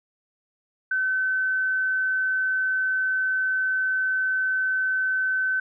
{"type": "tone", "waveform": "sine", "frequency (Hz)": 1525, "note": "G6", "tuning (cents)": -48, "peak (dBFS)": -21, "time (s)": [0.91, 5.6], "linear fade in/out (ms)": 5, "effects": []}